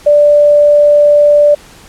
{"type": "tone", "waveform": "sine", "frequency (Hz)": 587.3, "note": "D5", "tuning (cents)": 0, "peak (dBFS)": -3, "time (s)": [0.06, 1.55], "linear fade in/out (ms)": 10, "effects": ["pink hiss -38 dBFS RMS until 1.88 s", "low-pass 11000 Hz 12 dB/octave"]}